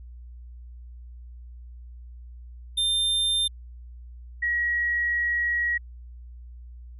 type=tone pair in turn; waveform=square / sine; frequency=3600 / 1907 Hz; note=A7 / A#6; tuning=+39 / +39 cents; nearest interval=major seventh; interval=1100 cents; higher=first; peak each=-22 dBFS; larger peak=neither; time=2.77-3.48 / 4.42-5.78 s; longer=second; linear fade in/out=10 ms; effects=added 60 Hz sine -40 dBFS peak until 6.99 s + resampled to 32000 Hz